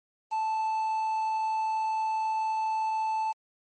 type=tone with quantisation; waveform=triangle; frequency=878 Hz; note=A5; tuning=4 cents flat; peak=-24 dBFS; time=0.31-3.33 s; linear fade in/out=20 ms; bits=8; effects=MP3 32 kbps